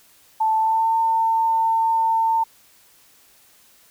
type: tone with pitch glide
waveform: sine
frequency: 880 to 901.1 Hz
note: A5 to A5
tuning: 0 to +41 cents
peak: -16 dBFS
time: 0.4-2.44 s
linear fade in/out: 10 ms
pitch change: +41 cents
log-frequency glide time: 0.57-0.88 s
effects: white hiss -54 dBFS RMS until 3.9 s